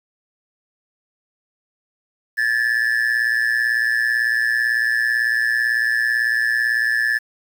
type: tone with amplitude modulation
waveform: triangle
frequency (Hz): 1735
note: A6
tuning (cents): -25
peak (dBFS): -11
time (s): 2.37-7.19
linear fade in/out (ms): 20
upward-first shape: sine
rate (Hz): 118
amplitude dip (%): 80
effects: 7-bit